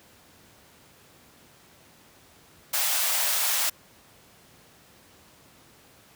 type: high-pass noise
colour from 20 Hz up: white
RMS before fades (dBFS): -25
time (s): 2.73-3.7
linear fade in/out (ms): 10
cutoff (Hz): 570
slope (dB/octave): 48
effects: pink hiss -55 dBFS RMS until 6.15 s + high-pass 80 Hz 12 dB/octave